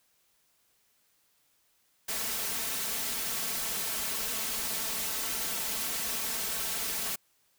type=noise with comb filter; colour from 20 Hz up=white; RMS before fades=-33 dBFS; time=2.08-7.16 s; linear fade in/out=10 ms; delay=4.5 ms; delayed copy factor=+0.6; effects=white hiss -70 dBFS RMS until 7.58 s